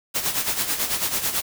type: noise with tremolo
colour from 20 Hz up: white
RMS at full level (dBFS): -22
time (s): 0.14-1.42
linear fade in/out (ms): 20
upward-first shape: sine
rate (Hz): 9.1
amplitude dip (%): 65
effects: none

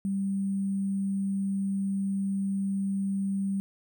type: tone with sample-and-hold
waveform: sine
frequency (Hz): 195.6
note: G3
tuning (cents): -4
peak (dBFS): -26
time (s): 0.05-3.6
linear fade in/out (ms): 0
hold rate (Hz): 8820
effects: none

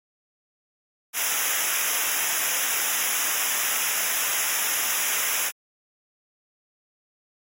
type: noise with comb filter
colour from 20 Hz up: white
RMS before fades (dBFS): -25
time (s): 1.13-5.52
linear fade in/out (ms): 50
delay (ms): 0.23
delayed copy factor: -0.95
effects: AAC 48 kbps

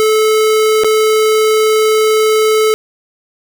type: tone with dropouts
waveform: square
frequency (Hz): 434.1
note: A4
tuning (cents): -23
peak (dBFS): -9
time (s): 0-2.74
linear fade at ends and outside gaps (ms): 0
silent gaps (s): 0.836-0.845
effects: none

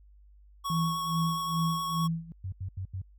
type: tone with vibrato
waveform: square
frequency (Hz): 1108.7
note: C#6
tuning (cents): 0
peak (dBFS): -31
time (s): 0.64-2.08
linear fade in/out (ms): 20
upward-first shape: sine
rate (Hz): 9.6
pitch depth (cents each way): 12
type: tone with tremolo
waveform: sine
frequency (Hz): 164.81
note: E3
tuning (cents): 0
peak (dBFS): -25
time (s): 0.7-2.32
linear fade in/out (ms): 0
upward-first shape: sine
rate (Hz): 2.4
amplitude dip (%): 90
type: tone bursts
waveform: sine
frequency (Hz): 94.2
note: F#2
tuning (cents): +32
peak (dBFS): -32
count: 4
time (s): 2.44-3.018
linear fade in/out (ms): 5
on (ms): 83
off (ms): 82
effects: added 50 Hz sine -53 dBFS peak until 3.18 s

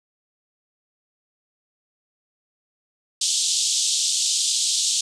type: band-pass noise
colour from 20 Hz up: white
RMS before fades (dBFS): -22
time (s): 3.21-5.01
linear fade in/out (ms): 5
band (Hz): 3200 to 8400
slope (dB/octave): 48
effects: none

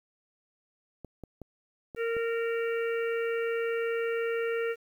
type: clicks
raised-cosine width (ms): 2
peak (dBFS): -28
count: 5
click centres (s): 1.047 / 1.237 / 1.417 / 1.948 / 2.167
type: harmonic tone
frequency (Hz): 461.4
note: A#4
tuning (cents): -18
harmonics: 1 / 3 / 4 / 5 / 6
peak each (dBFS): -28 / -38 / -40 / -42 / -44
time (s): 1.96-4.76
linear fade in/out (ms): 50
effects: 10-bit

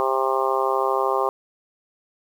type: harmonic tone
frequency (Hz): 132.8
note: C3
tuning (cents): +26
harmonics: 3 / 4 / 5 / 6 / 7 / 8 / 9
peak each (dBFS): -25 / -26 / -29 / -26 / -29 / -25 / -29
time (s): 0-1.29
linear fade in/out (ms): 0
effects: 8-bit

